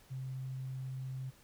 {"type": "tone", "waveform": "sine", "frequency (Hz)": 131.1, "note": "C3", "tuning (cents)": 4, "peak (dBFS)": -38, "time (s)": [0.1, 1.31], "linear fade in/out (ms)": 20, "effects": ["pink hiss -63 dBFS RMS until 1.43 s"]}